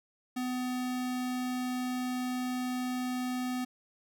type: tone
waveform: square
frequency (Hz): 251.5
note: B3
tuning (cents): +32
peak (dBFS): -32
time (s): 0.36-3.65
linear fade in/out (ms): 10
effects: none